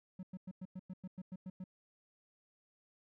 triangle tone bursts, 185 Hz, F#3, in tune, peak -40 dBFS, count 11, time 0.19-1.641 s, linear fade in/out 5 ms, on 41 ms, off 100 ms, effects none

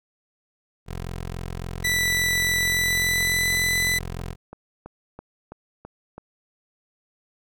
15% pulse tone, 43.54 Hz, F1, 5 cents flat, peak -24 dBFS, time 0.86-4.36 s, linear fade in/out 50 ms
sawtooth tone with pitch glide, 1975.5 to 1996.1 Hz, B6 to B6, 0 to +18 cents, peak -17 dBFS, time 1.84-3.99 s, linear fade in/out 10 ms, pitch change +18 cents, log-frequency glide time 2.59-3.53 s
click train, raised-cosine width 1 ms, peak -24 dBFS, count 10, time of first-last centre 3.21-6.18 s, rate 3.03 Hz
effects none

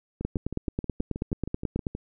two click trains, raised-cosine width 3 ms, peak -14 / -20 dBFS, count 16 / 12, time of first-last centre 0.25-1.868 / 0.21-1.951 s, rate 9.27 / 6.32 Hz, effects none

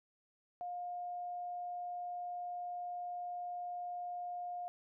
sine tone, 710 Hz, F5, 28 cents sharp, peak -39 dBFS, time 0.61-4.68 s, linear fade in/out 0 ms, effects none

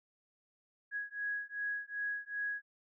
sine beating tone pair, 1661.2 / 1663.8 Hz, G#6 / G#6, 0 / +3 cents, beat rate 2.6 Hz, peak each -39 / -39 dBFS, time 0.91-2.62 s, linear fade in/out 50 ms, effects none

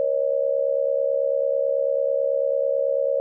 sine tone with amplitude modulation, 550 Hz, C#5, 14 cents flat, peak -15 dBFS, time 0-3.2 s, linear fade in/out 0 ms, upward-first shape sine, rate 69.1 Hz, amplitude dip 90%, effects none

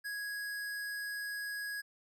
square tone, 1661.2 Hz, G#6, in tune, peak -38 dBFS, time 0.04-1.82 s, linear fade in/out 20 ms, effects none

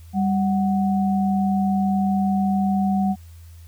sine tone pair together, 196.5 / 741.9 Hz, G3 / F#5, +4 / +4 cents, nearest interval octave + major seventh, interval 2300 cents, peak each -18 / -25 dBFS, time 0.13-3.16 s, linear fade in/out 50 ms, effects added 83 Hz sine -40 dBFS peak until 3.67 s + white hiss -56 dBFS RMS until 3.67 s

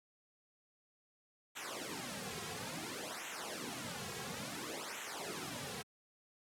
pink noise with flanger, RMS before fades -43 dBFS, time 1.55-5.83 s, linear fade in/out 20 ms, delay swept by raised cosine 0.2 to 3.4 ms, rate 0.58 Hz, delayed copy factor -0.95, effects high-pass 150 Hz 12 dB/octave + low-pass 11000 Hz 12 dB/octave

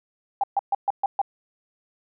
sine tone bursts, 797 Hz, G5, 28 cents sharp, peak -18 dBFS, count 6, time 0.41-1.216 s, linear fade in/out 2 ms, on 26 ms, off 130 ms, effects none

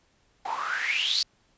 white noise with band-pass filter sweep, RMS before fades -28 dBFS, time 0.45-1.23 s, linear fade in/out 5 ms, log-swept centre 780 to 4700 Hz, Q 9.6, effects pink hiss -66 dBFS RMS until 1.57 s + resampled to 16000 Hz

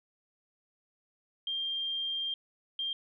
sine tone bursts at uneven times, 3191 Hz, G7, 30 cents sharp, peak -31 dBFS, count 2, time 1.47-2.34 / 2.79-2.93 s, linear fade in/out 2 ms, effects none

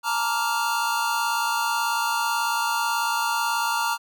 square chord, Bb major seventh, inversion third, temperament just, 874.1 / 932.3 / 1165.4 / 1398.5 Hz, A5 / Bb5 / D6 / F6, -12 / 0 / -14 / +2 cents, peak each -32 / -26 / -31 / -28 dBFS, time 0.03-3.98 s, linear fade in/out 50 ms, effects none

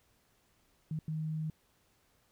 sine tone bursts at uneven times, 156.6 Hz, D#3, 11 cents sharp, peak -33 dBFS, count 2, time 0.91-0.99 / 1.08-1.5 s, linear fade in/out 2 ms, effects pink hiss -71 dBFS RMS until 2.31 s

